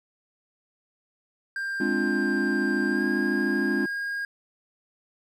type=tone with pitch glide; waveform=triangle; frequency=1590 to 1627.2 Hz; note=G6 to G#6; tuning=+24 to -36 cents; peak=-26 dBFS; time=1.56-4.25 s; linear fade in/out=2 ms; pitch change=+40 cents; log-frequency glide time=2.88-3.04 s
type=chord; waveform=triangle; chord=D half-diminished seventh; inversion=second; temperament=equal with one note detuned; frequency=207.7 / 261.6 / 294.5 / 349.2 Hz; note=Ab3 / C4 / D4 / F4; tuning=0 / 0 / +5 / 0 cents; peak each=-27 dBFS; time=1.8-3.86 s; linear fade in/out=5 ms
effects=none